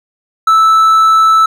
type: tone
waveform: triangle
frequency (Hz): 1314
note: E6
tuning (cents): -6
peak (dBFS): -3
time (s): 0.47-1.46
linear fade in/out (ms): 5
effects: none